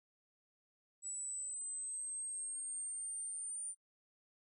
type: exponential sweep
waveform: sine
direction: up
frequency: 7860 to 9110 Hz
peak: -40 dBFS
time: 1.02-3.75 s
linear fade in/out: 50 ms
effects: noise-tail reverb RT60 0.1 s tail -24 dB re dry